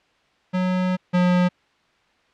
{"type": "tone pair in turn", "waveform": "square", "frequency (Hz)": [183.6, 179.41], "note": ["F#3", "F3"], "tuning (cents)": [-13, 47], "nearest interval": "unison", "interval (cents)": 40, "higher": "first", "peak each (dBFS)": [-20, -16], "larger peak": "second", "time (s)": [[0.53, 0.97], [1.13, 1.49]], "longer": "first", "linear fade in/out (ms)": 20, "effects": ["white hiss -61 dBFS RMS until 2.33 s", "low-pass 3000 Hz 12 dB/octave"]}